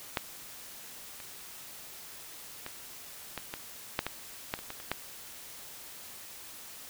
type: clicks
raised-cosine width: 0.3 ms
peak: -12 / -29 / -22 / -19 / -20 / -11 / -16 / -14 / -26 / -22 / -29 / -13 dBFS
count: 12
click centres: 0.172 / 1.202 / 2.664 / 3.377 / 3.539 / 3.991 / 4.066 / 4.539 / 4.59 / 4.704 / 4.801 / 4.916 s
effects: white hiss -47 dBFS RMS until 6.89 s